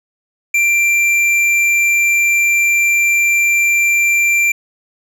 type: tone with tanh clipping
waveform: sine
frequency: 2362 Hz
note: D7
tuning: 9 cents sharp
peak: -12 dBFS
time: 0.54-4.52 s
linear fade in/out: 5 ms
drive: 11 dB
effects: none